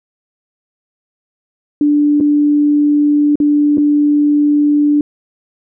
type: tone with dropouts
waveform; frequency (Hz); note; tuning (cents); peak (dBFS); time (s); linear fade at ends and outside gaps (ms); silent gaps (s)
sine; 293.7; D4; 0; -8; 1.81-5.01; 2; 2.202-2.208 / 3.356-3.401 / 3.773-3.78
effects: none